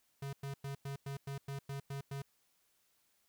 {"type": "tone bursts", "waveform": "square", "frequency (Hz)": 138.59, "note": "C#3", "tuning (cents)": 0, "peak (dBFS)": -40, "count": 10, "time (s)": [0.22, 2.22], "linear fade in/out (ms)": 5, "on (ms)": 110, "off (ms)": 100, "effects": ["white hiss -75 dBFS RMS until 3.28 s"]}